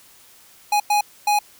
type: tone bursts at uneven times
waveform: square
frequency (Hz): 830.6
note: G#5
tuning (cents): 0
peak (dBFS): -16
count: 3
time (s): 0.72-0.8 / 0.9-1.01 / 1.27-1.39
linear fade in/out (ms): 5
effects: white hiss -50 dBFS RMS until 1.59 s